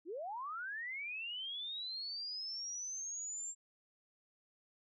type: linear sweep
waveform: sine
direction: up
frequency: 293.1 to 7459 Hz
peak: -40 dBFS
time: 0.05-3.55 s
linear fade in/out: 50 ms
effects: none